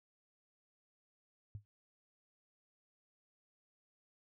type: tone with exponential decay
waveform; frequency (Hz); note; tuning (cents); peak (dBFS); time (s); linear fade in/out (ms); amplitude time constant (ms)
sine; 103.6; G#2; -4; -39; 1.55-1.65; 0; 21
effects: none